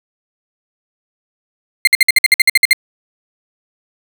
35% pulse tone bursts, 2096 Hz, C7, 2 cents sharp, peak -3 dBFS, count 12, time 1.85-2.731 s, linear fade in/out 2 ms, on 23 ms, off 55 ms, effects none

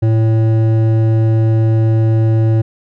triangle tone with hard clipping, 111.5 Hz, A2, 23 cents sharp, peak -11 dBFS, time 0.02-2.62 s, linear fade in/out 10 ms, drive 14 dB, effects none

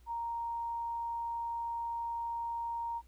sine tone, 932.3 Hz, A#5, in tune, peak -34 dBFS, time 0.06-3.02 s, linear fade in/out 50 ms, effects added 60 Hz sine -57 dBFS peak until 3.07 s + pink hiss -70 dBFS RMS until 3.07 s

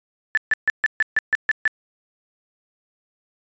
sine tone bursts, 1752 Hz, A6, 8 cents flat, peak -14 dBFS, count 9, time 0.35-1.677 s, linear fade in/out 0 ms, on 23 ms, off 140 ms, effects resampled to 16000 Hz

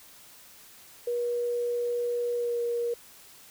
sine tone with pitch glide, 480.7 to 474.1 Hz, B4 to A#4, -47 to +29 cents, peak -26 dBFS, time 1.07-2.94 s, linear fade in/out 5 ms, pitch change -24 cents, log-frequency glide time 2.34-2.6 s, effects white hiss -52 dBFS RMS until 3.5 s

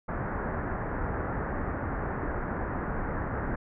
pink low-pass noise, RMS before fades -32 dBFS, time 0.08-3.56 s, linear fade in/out 10 ms, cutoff 1800 Hz, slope 48 dB/octave, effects none

